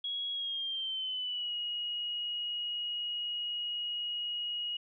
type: tone with pitch glide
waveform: sine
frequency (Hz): 3322 to 2892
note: G#7 to F#7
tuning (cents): 0 to -40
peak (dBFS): -33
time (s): 0.04-4.77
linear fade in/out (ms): 5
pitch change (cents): -240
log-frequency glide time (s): 0.32-1.54
effects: none